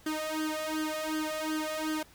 sawtooth tone with flanger, 311.1 Hz, D#4, in tune, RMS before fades -33 dBFS, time 0.06-2.03 s, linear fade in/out 5 ms, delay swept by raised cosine 0.62 to 1.72 ms, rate 2.7 Hz, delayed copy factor +0.95, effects pink hiss -58 dBFS RMS until 2.14 s

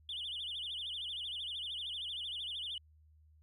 sine tone with vibrato, 3227 Hz, G7, 50 cents sharp, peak -37 dBFS, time 0.09-2.78 s, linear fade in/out 2 ms, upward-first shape sine, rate 13 Hz, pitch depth 200 cents each way, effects tanh soft clip ceiling -35 dBFS + added 77 Hz sine -61 dBFS peak until 3.42 s

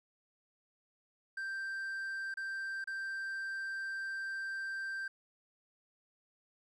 triangle tone with dropouts, 1571 Hz, G6, 3 cents sharp, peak -35 dBFS, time 1.37-5.08 s, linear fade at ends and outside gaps 5 ms, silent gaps 2.341-2.371 / 2.842-2.873 s, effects resampled to 24000 Hz + 12-bit

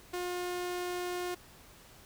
sawtooth tone, 357.1 Hz, F4, 39 cents sharp, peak -30 dBFS, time 0.13-1.35 s, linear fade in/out 10 ms, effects pink hiss -56 dBFS RMS until 2.05 s

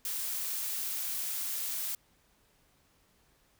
blue noise, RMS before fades -35 dBFS, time 0.05-1.95 s, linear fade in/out 2 ms, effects pink hiss -68 dBFS RMS until 3.59 s

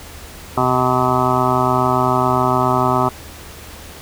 harmonic tone, 127.1 Hz, C3, 50 cents flat, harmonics 1 / 2 / 3 / 5 / 6 / 7 / 8 / 9 / 10, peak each -22 / -22 / -22 / -22 / -22 / -22 / -22 / -22 / -22 dBFS, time 0.57-3.09 s, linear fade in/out 5 ms, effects added 76 Hz sine -40 dBFS peak until 4.01 s + pink hiss -37 dBFS RMS until 4.01 s

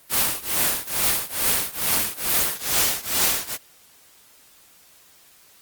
white noise with tremolo, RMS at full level -18 dBFS, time 0.09-3.58 s, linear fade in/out 50 ms, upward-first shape triangle, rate 2.3 Hz, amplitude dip 95%, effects white hiss -53 dBFS RMS until 5.61 s + Opus 32 kbps

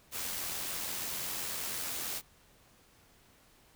white noise with amplitude modulation, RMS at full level -36 dBFS, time 0.11-2.22 s, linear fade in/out 50 ms, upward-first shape sine, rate 85.9 Hz, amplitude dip 30%, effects pink hiss -63 dBFS RMS until 3.75 s

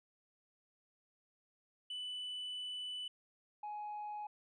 sine tone pair in turn, 2986 / 837.9 Hz, F#7 / G#5, +15 / +15 cents, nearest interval octave + minor seventh, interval 2200 cents, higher first, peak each -38 / -39 dBFS, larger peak first, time 1.9-3.08 / 3.63-4.27 s, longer first, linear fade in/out 5 ms, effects tanh soft clip ceiling -39 dBFS

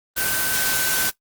sine tone in noise, 1530 Hz, G6, 42 cents flat, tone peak -26 dBFS, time 0.16-1.11 s, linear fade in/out 20 ms, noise white, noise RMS -22 dBFS, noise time 0.16-1.11 s, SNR -7 dB, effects noise-tail reverb RT60 0.1 s tail -18 dB re dry + Opus 24 kbps

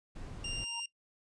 brown noise, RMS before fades -43 dBFS, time 0.15-0.65 s, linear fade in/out 10 ms
sawtooth tone, 2794 Hz, F7, in tune, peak -33 dBFS, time 0.44-0.86 s, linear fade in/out 5 ms
sine tone with exponential growth, 932.3 Hz, A#5, in tune, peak -39 dBFS, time 0.52-0.8 s, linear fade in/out 5 ms, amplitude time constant 60 ms
effects noise-tail reverb RT60 0.1 s tail -21 dB re dry + resampled to 22050 Hz

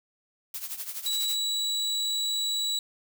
blue noise with tremolo, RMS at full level -33 dBFS, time 0.54-1.36 s, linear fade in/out 2 ms, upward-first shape triangle, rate 12 Hz, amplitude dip 80%
35% pulse tone, 3913 Hz, B7, 17 cents flat, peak -24 dBFS, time 1.06-2.79 s, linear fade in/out 2 ms
effects none

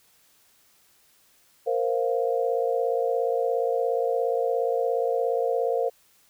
sine chord, Bb suspended second, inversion none, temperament equal, 466.2 / 523.3 / 698.5 Hz, Bb4 / C5 / F5, 0 / 0 / 0 cents, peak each -25 / -26 / -29 dBFS, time 1.66-5.9 s, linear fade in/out 20 ms, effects white hiss -61 dBFS RMS until 6.29 s

